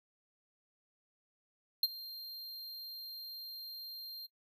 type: tone with ADSR envelope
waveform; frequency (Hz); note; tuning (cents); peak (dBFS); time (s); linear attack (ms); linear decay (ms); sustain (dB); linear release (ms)
square; 4186; C8; 0; -24; 1.83-4.27; 3; 34; -20; 17
effects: noise-tail reverb RT60 0.1 s tail -21 dB re dry